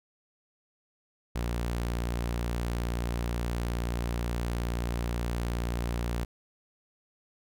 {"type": "tone", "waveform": "sawtooth", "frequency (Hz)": 58.9, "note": "A#1", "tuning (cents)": 19, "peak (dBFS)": -25, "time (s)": [1.35, 6.25], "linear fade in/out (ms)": 10, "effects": []}